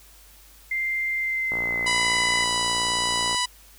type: tone with pitch glide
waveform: sine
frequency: 2093 to 2014 Hz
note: C7 to B6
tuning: 0 to +33 cents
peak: -23 dBFS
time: 0.71-2.44 s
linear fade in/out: 5 ms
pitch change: -67 cents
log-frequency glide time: 1.15-2.3 s
type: click train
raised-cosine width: 1 ms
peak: -20 dBFS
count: 108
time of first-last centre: 1.52-3.346 s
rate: 58.6 Hz
type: harmonic tone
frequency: 987.8 Hz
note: B5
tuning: in tune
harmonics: 1 / 2 / 3 / 4 / 5 / 6 / 7 / 8 / 9 / 10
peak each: -27 / -30 / -29 / -30 / -30 / -37 / -35 / -37 / -36 / -37 dBFS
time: 1.86-3.46 s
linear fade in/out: 10 ms
effects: added 50 Hz sine -52 dBFS peak until 3.78 s + white hiss -52 dBFS RMS until 3.78 s